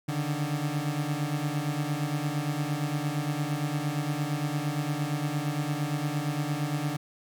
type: beating tone pair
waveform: 30% pulse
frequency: 143.3 / 152 Hz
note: D3 / D#3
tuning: -42 / -40 cents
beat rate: 8.7 Hz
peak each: -28 dBFS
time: 0.08-6.97 s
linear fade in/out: 10 ms
effects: none